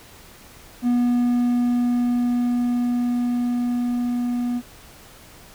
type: tone with level ramp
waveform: triangle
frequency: 243 Hz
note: B3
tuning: 28 cents flat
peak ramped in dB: -14 to -19 dBFS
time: 0.82-4.62 s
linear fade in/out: 50 ms
effects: pink hiss -46 dBFS RMS until 5.54 s